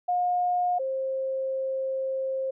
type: tone pair in turn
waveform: sine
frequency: 716 / 530.4 Hz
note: F5 / C5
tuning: +43 / +23 cents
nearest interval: perfect fourth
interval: 520 cents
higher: first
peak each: -22 / -26 dBFS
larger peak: first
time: 0.08-0.79 / 0.79-2.51 s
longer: second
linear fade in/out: 10 ms
effects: none